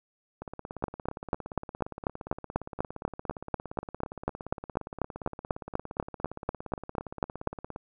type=two click trains; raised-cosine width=1 ms; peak=-12 / -24 dBFS; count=28 / 128; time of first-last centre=0.84-7.474 / 0.42-7.761 s; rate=4.07 / 17.3 Hz; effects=none